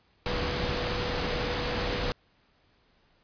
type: tone in noise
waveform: sine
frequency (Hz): 490.1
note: B4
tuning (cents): -13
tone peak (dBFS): -35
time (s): 0.26-2.12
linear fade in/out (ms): 0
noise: pink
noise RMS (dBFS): -30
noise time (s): 0.26-2.12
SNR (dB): -8
effects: pink hiss -66 dBFS RMS until 3.23 s + resampled to 11025 Hz